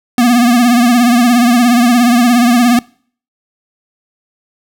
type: tone with vibrato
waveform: square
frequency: 240.9 Hz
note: B3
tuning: 43 cents flat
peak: -7 dBFS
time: 0.18-2.79 s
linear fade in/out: 2 ms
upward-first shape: triangle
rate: 17 Hz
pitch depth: 84 cents each way
effects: noise-tail reverb RT60 0.5 s tail -24 dB re dry